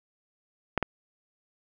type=clicks; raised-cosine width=0.5 ms; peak=-9 / -11 dBFS; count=2; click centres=0.777 / 0.827 s; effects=none